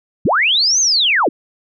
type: linear two-way sweep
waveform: sine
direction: up then down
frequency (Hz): 86.7 to 6470 to 209.2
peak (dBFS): -11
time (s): 0.25-1.29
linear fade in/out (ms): 5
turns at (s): 0.8
effects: none